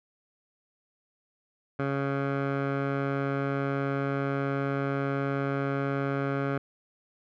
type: tone with low-pass filter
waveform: 15% pulse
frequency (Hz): 138.59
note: C#3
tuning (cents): 0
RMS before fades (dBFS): -29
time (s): 1.79-6.58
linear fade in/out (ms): 5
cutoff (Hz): 1600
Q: 1.5
effects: none